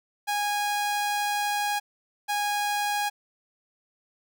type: tone pair in turn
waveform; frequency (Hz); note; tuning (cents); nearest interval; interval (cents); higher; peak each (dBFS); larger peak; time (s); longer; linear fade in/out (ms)
sawtooth; 824 / 824; G#5 / G#5; -14 / -14; unison; 0; neither; -21; neither; 0.27-1.8 / 2.28-3.1; first; 20
effects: none